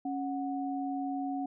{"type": "tone pair together", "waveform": "sine", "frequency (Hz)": [275.8, 736.3], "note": ["C#4", "F#5"], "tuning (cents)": [-9, -9], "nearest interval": "octave + perfect fourth", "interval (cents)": 1700, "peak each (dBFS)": [-33, -36], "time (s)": [0.05, 1.46], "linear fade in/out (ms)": 5, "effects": []}